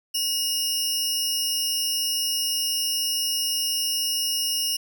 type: tone pair together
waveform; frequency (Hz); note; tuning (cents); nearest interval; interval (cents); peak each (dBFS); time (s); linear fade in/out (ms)
sawtooth; 2865 / 5317; F7 / E8; +44 / +14; major seventh; 1070; -23; 0.14-4.77; 10
effects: 9-bit